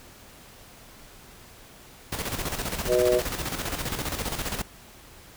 pink noise with tremolo, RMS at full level -29 dBFS, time 2.12-4.62 s, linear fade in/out 5 ms, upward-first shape square, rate 15 Hz, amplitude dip 55%
sine chord, B major, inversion second, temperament just, 370.4 / 493.9 / 617.4 Hz, F#4 / B4 / D#5, +2 / 0 / -14 cents, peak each -23 dBFS, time 2.87-3.22 s, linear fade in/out 50 ms
effects pink hiss -49 dBFS RMS until 5.36 s

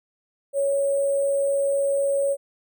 sine tone with sample-and-hold, 556 Hz, C#5, 5 cents sharp, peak -19 dBFS, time 0.53-2.37 s, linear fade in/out 50 ms, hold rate 8820 Hz, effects none

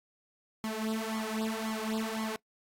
sawtooth tone with flanger, 220 Hz, A3, in tune, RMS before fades -34 dBFS, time 0.64-2.36 s, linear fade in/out 0 ms, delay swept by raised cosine 0.92 to 4.32 ms, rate 1.9 Hz, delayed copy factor +0.75, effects noise-tail reverb RT60 0.1 s tail -22 dB re dry + AAC 48 kbps

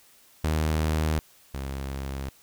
sawtooth tone pair in turn, 78 / 67.84 Hz, D#2 / C#2, +5 / -37 cents, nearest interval major second, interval 242 cents, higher first, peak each -19 / -27 dBFS, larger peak first, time 0.44-1.19 / 1.54-2.29 s, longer neither, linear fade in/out 0 ms, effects white hiss -57 dBFS RMS until 2.42 s

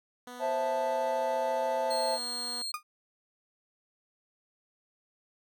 10% pulse tone with pitch glide, 246.9 to 244.5 Hz, B3 to B3, 0 to -17 cents, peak -34 dBFS, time 0.27-2.62 s, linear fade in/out 2 ms, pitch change -17 cents, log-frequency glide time 1.91-2.04 s
triangle chord, A minor, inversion first, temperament just, 528 / 660 / 880 Hz, C5 / E5 / A5, +16 / +2 / 0 cents, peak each -30 dBFS, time 0.39-2.19 s, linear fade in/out 50 ms
35% pulse tone, 4233 Hz, C8, 19 cents sharp, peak -32 dBFS, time 1.9-2.72 s, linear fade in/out 10 ms
35% pulse tone with exponential decay, 1223 Hz, D#6, 30 cents flat, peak -27 dBFS, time 2.74-2.83 s, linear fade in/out 2 ms, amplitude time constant 19 ms
effects none

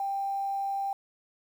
sine tone with quantisation, 789 Hz, G5, 11 cents sharp, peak -28 dBFS, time 0-0.93 s, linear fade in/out 2 ms, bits 9, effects none

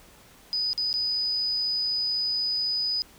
sine tone with dropouts, 4978 Hz, D#8, in tune, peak -24 dBFS, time 0.53-3.02 s, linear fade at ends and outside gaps 0 ms, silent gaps 0.731-0.778 / 0.929-0.94 s, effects pink hiss -53 dBFS RMS until 3.18 s

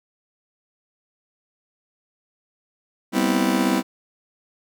40% pulse chord, C major seventh, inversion second, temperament just, 196.22 / 245.3 / 261.6 / 327 Hz, G3 / B3 / C4 / E4, +2 / -12 / 0 / -14 cents, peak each -23 dBFS, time 3.12-3.83 s, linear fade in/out 50 ms, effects none

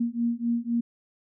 sine beating tone pair, 233.3 / 237.2 Hz, A#3 / A#3, +2 / +30 cents, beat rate 3.9 Hz, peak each -27 dBFS, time 0-0.81 s, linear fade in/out 10 ms, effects none

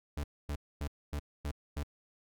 40% pulse tone bursts, 72.8 Hz, D2, 15 cents flat, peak -33 dBFS, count 6, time 0.17-1.834 s, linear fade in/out 5 ms, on 69 ms, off 250 ms, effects none

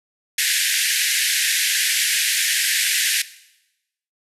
pink band-pass noise, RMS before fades -20 dBFS, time 0.38-3.22 s, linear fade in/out 5 ms, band 1600 to 13000 Hz, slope 96 dB/octave, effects noise-tail reverb RT60 0.9 s tail -17 dB re dry

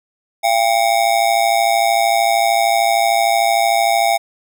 square ring-modulated tone, 740 Hz, F#5, in tune, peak -10 dBFS, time 0.43-4.18 s, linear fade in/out 20 ms, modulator 56.6 Hz, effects none

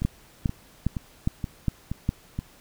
two click trains, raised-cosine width 5 ms, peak -10 / -16 dBFS, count 6 / 6, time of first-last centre 0.05-2.091 / 0.02-2.39 s, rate 2.45 / 2.11 Hz, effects pink hiss -54 dBFS RMS until 2.6 s

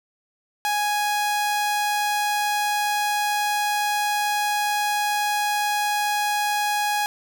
sawtooth tone, 830.6 Hz, G#5, in tune, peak -17 dBFS, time 0.65-7.06 s, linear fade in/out 0 ms, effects none

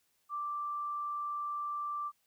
sine tone, 1174.7 Hz, D6, in tune, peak -34 dBFS, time 0.29-2.12 s, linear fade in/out 50 ms, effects white hiss -75 dBFS RMS until 2.26 s

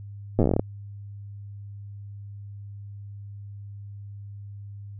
slowing click train, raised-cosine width 2 ms, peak -8 dBFS, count 13, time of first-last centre 0.39-0.595 s, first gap 8 ms, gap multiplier 1.13, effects added 101 Hz sine -37 dBFS peak until 4.99 s

